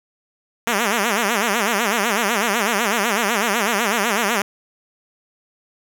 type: tone with vibrato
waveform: 5% pulse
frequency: 216.9 Hz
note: A3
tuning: 25 cents flat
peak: -6 dBFS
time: 0.67-4.42 s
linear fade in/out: 2 ms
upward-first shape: sine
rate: 8 Hz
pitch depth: 190 cents each way
effects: none